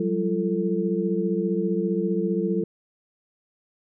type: tone cluster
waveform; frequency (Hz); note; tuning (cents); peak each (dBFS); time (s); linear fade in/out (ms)
sine; 182.3 / 197.4 / 341.5 / 443.6; F#3 / G3 / F4 / A4; -25 / +12 / -39 / +14; -27; 0-2.64; 5
effects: none